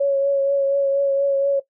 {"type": "tone with vibrato", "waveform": "sine", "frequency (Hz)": 554.4, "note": "C#5", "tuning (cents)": 0, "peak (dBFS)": -15, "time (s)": [0, 1.6], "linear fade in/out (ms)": 10, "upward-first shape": "triangle", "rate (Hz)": 4.2, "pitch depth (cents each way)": 23, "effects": ["noise-tail reverb RT60 0.1 s tail -17 dB re dry"]}